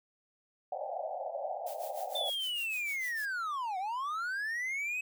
white band-pass noise, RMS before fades -38 dBFS, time 0.72-2.3 s, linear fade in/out 2 ms, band 540 to 800 Hz, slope 96 dB/octave
blue noise with tremolo, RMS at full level -46 dBFS, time 1.66-3.26 s, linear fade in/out 10 ms, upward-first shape sine, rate 6.6 Hz, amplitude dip 80%
triangle linear two-way sweep, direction down then up, 3578 to 721 to 2568 Hz, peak -31 dBFS, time 2.15-5.01 s, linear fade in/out 5 ms, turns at 3.78 s
effects none

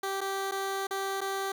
15% pulse tone with dropouts, 389.8 Hz, G4, 10 cents flat, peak -24 dBFS, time 0.03-1.52 s, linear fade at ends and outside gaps 5 ms, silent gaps 0.208-0.213 / 0.513-0.519 / 0.87-0.908 / 1.208-1.214 s, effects none

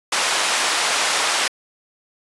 pink band-pass noise, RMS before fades -20 dBFS, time 0.12-1.48 s, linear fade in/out 5 ms, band 810 to 9200 Hz, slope 12 dB/octave, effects resampled to 24000 Hz

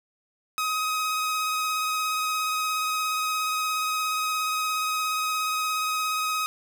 sawtooth tone with vibrato, 1262 Hz, D#6, 24 cents sharp, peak -21 dBFS, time 0.58-6.46 s, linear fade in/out 0 ms, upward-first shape sine, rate 17 Hz, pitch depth 14 cents each way, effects none

